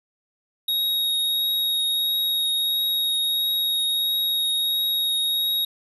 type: tone with vibrato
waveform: square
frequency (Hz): 3768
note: A#7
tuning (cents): +18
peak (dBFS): -21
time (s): 0.68-5.65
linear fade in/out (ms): 5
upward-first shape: triangle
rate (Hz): 1.5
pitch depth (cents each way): 10
effects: none